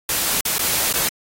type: noise with dropouts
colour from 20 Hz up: white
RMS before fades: -20 dBFS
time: 0.09-1.09 s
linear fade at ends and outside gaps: 2 ms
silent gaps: 0.409-0.452 / 0.583-0.592 / 0.928-0.938 s
effects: AAC 48 kbps